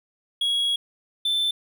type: tone pair in turn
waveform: triangle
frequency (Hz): 3322 / 3536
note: G#7 / A7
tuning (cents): 0 / +8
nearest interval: minor second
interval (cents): 108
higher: second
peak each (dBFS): -19 / -19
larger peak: neither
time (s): 0.41-0.76 / 1.25-1.51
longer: first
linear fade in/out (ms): 5
effects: none